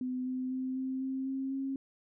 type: tone with pitch steps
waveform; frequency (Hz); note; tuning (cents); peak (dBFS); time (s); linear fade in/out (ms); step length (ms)
sine; 253.8 / 256.5 / 259.1 / 261.8 / 264.6 / 267.3 / 270.1; B3 / C4 / C4 / C4 / C4 / C4 / C#4; +47 / -34 / -17 / +1 / +20 / +37 / -45; -32; 0.01-1.76; 2; 250
effects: none